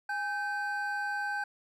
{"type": "tone pair together", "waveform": "triangle", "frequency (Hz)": [821, 1549.8], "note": ["G#5", "G6"], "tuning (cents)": [-20, -20], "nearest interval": "major seventh", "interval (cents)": 1100, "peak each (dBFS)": [-33, -31], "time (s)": [0.09, 1.44], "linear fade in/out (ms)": 5, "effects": []}